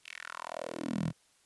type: tone with high-pass filter sweep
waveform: 10% pulse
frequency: 41 Hz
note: E1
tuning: 9 cents flat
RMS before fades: -38 dBFS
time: 0.03-1.13 s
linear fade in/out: 50 ms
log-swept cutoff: 2900 to 130 Hz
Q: 3.8
effects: white hiss -67 dBFS RMS until 1.45 s + resampled to 24000 Hz